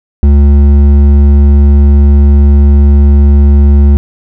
triangle tone with hard clipping, 71.2 Hz, C#2, 47 cents sharp, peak -3 dBFS, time 0.23-3.97 s, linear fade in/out 0 ms, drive 12 dB, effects none

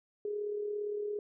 sine tone with amplitude modulation, 415.3 Hz, G#4, in tune, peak -31 dBFS, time 0.25-1.19 s, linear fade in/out 2 ms, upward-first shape sine, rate 37.5 Hz, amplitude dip 45%, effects none

